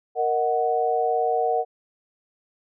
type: chord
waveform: sine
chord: D# minor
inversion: second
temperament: equal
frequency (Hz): 466.2 / 622.3 / 740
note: A#4 / D#5 / F#5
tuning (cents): 0 / 0 / 0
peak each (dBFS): -24 / -28 / -22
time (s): 0.15-1.65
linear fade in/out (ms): 50
effects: none